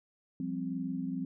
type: chord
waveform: sine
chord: F suspended second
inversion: none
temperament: just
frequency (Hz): 174.61 / 196.44 / 261.9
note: F3 / G3 / C4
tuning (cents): 0 / +4 / +2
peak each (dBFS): -38 / -39 / -35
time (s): 0.4-1.25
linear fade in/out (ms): 2
effects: none